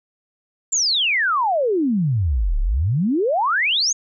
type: exponential two-way sweep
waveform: sine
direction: down then up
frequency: 7459 to 32.7 to 6840 Hz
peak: -16 dBFS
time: 0.72-3.93 s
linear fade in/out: 10 ms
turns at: 2.59 s
effects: none